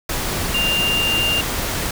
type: tone in noise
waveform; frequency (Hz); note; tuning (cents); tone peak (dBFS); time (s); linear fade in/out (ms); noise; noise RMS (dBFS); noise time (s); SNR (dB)
sine; 2794; F7; 0; -17; 0.54-1.41; 5; pink; -23; 0.09-1.91; +3
effects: none